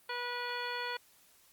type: harmonic tone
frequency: 486.9 Hz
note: B4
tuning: 25 cents flat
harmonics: 1 / 2 / 3 / 4 / 5 / 6 / 7 / 9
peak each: -43 / -40 / -41 / -44 / -45 / -49 / -46 / -46 dBFS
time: 0.09-0.97 s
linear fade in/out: 5 ms
effects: white hiss -64 dBFS RMS until 1.52 s + Opus 32 kbps